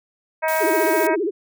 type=harmonic tone; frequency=317.5 Hz; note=D#4; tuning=35 cents sharp; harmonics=2 / 3 / 4 / 5 / 6 / 7 / 8; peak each=-21 / -23 / -35 / -27 / -32 / -30 / -37 dBFS; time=0.42-1.16 s; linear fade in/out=20 ms
type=noise; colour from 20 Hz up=blue; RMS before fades=-30 dBFS; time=0.48-1.07 s; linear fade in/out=2 ms
type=tone with vibrato; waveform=sine; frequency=370 Hz; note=F#4; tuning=in tune; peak=-19 dBFS; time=0.6-1.31 s; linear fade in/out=20 ms; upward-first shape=sine; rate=15 Hz; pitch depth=260 cents each way
effects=none